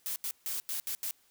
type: noise bursts at uneven times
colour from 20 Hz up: blue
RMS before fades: -35 dBFS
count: 6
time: 0.06-0.16 / 0.24-0.31 / 0.46-0.6 / 0.69-0.8 / 0.87-0.95 / 1.03-1.11 s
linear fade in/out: 0 ms
effects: white hiss -67 dBFS RMS until 1.3 s